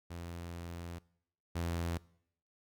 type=tone pair in turn; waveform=sawtooth; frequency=85.6 / 84.81 Hz; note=F2 / E2; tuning=-34 / +50 cents; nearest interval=unison; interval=16 cents; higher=first; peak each=-38 / -30 dBFS; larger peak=second; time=0.1-0.99 / 1.55-1.98 s; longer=first; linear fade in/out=10 ms; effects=noise-tail reverb RT60 0.7 s tail -22 dB re dry